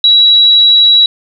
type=tone; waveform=sine; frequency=3896 Hz; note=B7; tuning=24 cents flat; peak=-3 dBFS; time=0.04-1.06 s; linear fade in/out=2 ms; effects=none